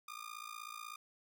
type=tone with amplitude modulation; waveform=sawtooth; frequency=1214 Hz; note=D#6; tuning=43 cents flat; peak=-38 dBFS; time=0.08-0.96 s; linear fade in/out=5 ms; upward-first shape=sine; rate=56.2 Hz; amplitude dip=90%; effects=none